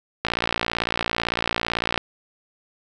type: click train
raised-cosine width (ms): 0.3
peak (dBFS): -5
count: 101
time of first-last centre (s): 0.25-1.977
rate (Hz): 57.9
effects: none